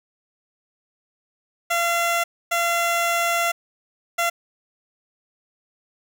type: tone bursts at uneven times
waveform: 15% pulse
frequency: 684 Hz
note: F5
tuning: 36 cents flat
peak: -13 dBFS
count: 3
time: 1.7-2.24 / 2.51-3.52 / 4.18-4.3 s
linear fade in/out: 10 ms
effects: none